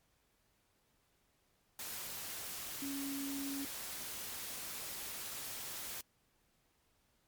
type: tone in noise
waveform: sine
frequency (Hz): 277.2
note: C#4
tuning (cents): 0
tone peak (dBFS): -39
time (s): 2.82-3.65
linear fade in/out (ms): 2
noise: white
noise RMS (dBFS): -44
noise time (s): 1.79-6.01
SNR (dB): +2
effects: pink hiss -75 dBFS RMS until 7.27 s + MP3 96 kbps